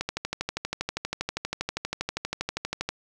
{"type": "click train", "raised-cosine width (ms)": 0.2, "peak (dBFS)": -11, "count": 37, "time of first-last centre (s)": [0.01, 2.89], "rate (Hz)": 12.5, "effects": []}